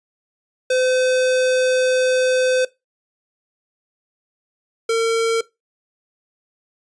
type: tone pair in turn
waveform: square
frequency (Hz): 511 / 455.2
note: C5 / A#4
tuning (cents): -41 / -41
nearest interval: major second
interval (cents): 200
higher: first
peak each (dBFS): -16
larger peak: neither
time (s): 0.7-2.65 / 4.89-5.41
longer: first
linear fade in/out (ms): 5
effects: noise-tail reverb RT60 0.2 s tail -19 dB re dry + resampled to 22050 Hz